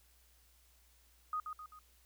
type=tone with echo; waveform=sine; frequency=1244.5 Hz; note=D#6; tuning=in tune; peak=-34 dBFS; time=1.33-1.4 s; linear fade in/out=2 ms; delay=130 ms; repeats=3; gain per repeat=-6 dB; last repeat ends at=1.79 s; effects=added 60 Hz sine -67 dBFS peak until 2.05 s + white hiss -69 dBFS RMS until 2.05 s